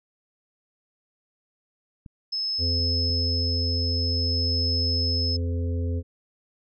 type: clicks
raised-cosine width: 5 ms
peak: -29 / -29 / -26 dBFS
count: 3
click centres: 2.062 / 2.797 / 3.1 s
type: tone with tremolo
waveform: sine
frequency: 5200 Hz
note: E8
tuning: 24 cents flat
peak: -24 dBFS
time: 2.32-5.37 s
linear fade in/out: 10 ms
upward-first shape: sine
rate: 0.51 Hz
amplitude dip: 25%
type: harmonic tone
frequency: 85.7 Hz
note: F2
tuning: 32 cents flat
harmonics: 1 / 3 / 5 / 6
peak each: -24 / -34 / -38 / -40 dBFS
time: 2.58-6.03 s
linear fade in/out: 50 ms
effects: none